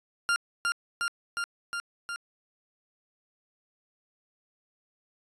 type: tone with echo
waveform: 40% pulse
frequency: 1396.9 Hz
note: F6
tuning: in tune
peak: -22 dBFS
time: 0.29-0.36 s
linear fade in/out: 0 ms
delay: 360 ms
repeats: 5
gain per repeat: -2 dB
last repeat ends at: 2.16 s
effects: resampled to 24000 Hz